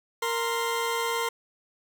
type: tone pair together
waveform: 20% pulse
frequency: 463.7 / 1046.5 Hz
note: A#4 / C6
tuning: -9 / 0 cents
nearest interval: octave + major second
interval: 1409 cents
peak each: -23 / -25 dBFS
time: 0.22-1.29 s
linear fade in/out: 5 ms
effects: none